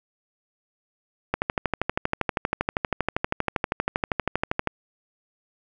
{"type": "click train", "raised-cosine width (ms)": 0.5, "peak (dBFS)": -7, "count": 43, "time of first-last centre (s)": [1.34, 4.673], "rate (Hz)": 12.6, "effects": []}